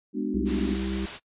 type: chord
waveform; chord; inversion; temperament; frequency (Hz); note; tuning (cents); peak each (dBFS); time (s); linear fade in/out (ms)
sine; G# half-diminished seventh; none; just; 207.7 / 249.2 / 299 / 373.8; G#3 / B3 / D4 / F#4; 0 / +16 / +31 / +18; -31 / -31 / -30 / -35; 0.13-0.77; 50
type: harmonic tone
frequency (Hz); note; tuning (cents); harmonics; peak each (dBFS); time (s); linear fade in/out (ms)
65.41; C2; 0; 1 / 3 / 5 / 6; -32 / -30 / -33 / -38; 0.34-1.06; 5
type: noise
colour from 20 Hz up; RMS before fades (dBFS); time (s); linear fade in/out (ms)
white; -35; 0.45-1.2; 50
effects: noise-tail reverb RT60 0.1 s tail -24 dB re dry + resampled to 8000 Hz